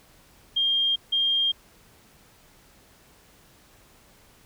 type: tone pair in turn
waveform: sine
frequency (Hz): 3210 / 3210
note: G7 / G7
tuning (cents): +40 / +40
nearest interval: unison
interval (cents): 0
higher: neither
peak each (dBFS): -20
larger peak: neither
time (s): 0.56-0.96 / 1.12-1.52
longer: neither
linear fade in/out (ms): 10
effects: pink hiss -56 dBFS RMS until 4.45 s